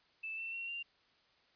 sine tone with pitch steps, 2637 / 2683 / 2730 / 2778 Hz, E7 / E7 / F7 / F7, 0 / +30 / -40 / -10 cents, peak -39 dBFS, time 0.23-0.83 s, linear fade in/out 10 ms, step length 150 ms, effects white hiss -70 dBFS RMS until 1.55 s + resampled to 11025 Hz

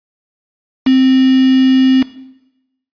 sine tone with quantisation, 261.6 Hz, C4, in tune, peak -6 dBFS, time 0.86-2.03 s, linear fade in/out 10 ms, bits 3, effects noise-tail reverb RT60 0.9 s tail -17 dB re dry + resampled to 11025 Hz

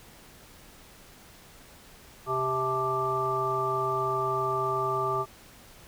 harmonic tone with a mistuned harmonic, 130.81 Hz, C3, in tune, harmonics 1 / 3 / 5 / 7 / 9, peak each -37 / -31 / -35 / -34 / -28 dBFS, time 2.26-5.26 s, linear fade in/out 50 ms, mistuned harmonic 7, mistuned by -76 cents, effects pink hiss -52 dBFS RMS until 5.87 s

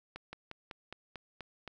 slowing click train, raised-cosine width 0.3 ms, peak -27 dBFS, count 8, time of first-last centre 0.16-1.677 s, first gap 170 ms, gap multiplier 1.08, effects none

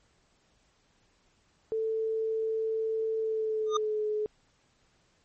sine tone with pitch glide, 443.1 to 425.3 Hz, A4 to G#4, +12 to +41 cents, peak -27 dBFS, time 1.72-4.26 s, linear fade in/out 0 ms, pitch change -71 cents, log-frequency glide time 3.18-4.06 s
square tone with exponential growth, 1219 Hz, D#6, 36 cents flat, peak -23 dBFS, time 3.66-3.77 s, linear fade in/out 5 ms, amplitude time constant 22 ms
effects pink hiss -68 dBFS RMS until 5.24 s + MP3 32 kbps

